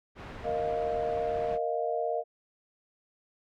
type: low-pass noise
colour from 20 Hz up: pink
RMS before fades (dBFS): -43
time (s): 0.15-1.59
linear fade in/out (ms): 50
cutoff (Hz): 2200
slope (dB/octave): 12
type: chord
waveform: sine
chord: Bb suspended fourth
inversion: none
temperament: just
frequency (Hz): 466.2 / 621.6 / 699.2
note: Bb4 / Eb5 / F5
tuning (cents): 0 / -2 / +2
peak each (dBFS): -32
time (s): 0.43-2.24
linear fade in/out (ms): 50
effects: none